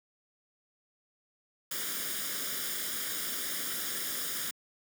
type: noise with comb filter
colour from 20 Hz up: white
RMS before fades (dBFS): -35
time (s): 1.71-4.51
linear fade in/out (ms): 5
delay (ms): 0.58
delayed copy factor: +0.7
effects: high-pass 200 Hz 12 dB/octave

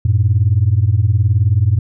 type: beating tone pair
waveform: sine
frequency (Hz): 93.6 / 112.6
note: F#2 / A2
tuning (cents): +20 / +40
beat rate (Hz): 19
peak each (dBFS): -12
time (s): 0.05-1.79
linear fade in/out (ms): 5
effects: tanh soft clip ceiling -4 dBFS

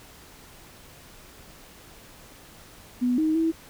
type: tone with pitch steps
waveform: sine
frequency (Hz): 247 / 313.7 / 325.3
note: B3 / D#4 / E4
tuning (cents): 0 / +14 / -23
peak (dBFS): -20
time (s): 3.01-3.52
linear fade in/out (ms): 20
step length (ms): 170
effects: pink hiss -49 dBFS RMS until 3.69 s

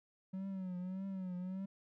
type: tone with vibrato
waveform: triangle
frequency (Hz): 186.8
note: F#3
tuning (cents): +17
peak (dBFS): -37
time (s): 0.33-1.66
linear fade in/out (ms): 10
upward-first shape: triangle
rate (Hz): 1.7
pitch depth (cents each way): 86
effects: none

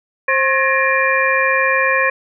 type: tone cluster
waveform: sine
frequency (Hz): 529 / 1077 / 1699 / 1853 / 2392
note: C5 / C6 / G#6 / A#6 / D7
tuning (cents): +19 / +50 / +39 / -11 / +31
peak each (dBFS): -19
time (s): 0.28-2.1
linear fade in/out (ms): 5
effects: none

